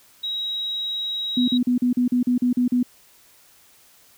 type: tone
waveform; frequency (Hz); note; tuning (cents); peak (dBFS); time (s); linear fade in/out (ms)
sine; 3830; A#7; +46; -24; 0.23-1.58; 10
type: tone bursts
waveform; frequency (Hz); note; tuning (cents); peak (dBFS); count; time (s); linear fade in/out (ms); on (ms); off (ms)
sine; 246.9; B3; 0; -16; 10; 1.37-2.83; 5; 110; 40
effects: white hiss -54 dBFS RMS until 4.17 s